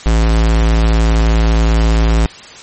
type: tone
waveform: square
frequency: 55.5 Hz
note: A1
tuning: 16 cents sharp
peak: -9 dBFS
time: 0.06-2.26 s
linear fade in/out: 0 ms
effects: white hiss -34 dBFS RMS until 2.62 s + MP3 32 kbps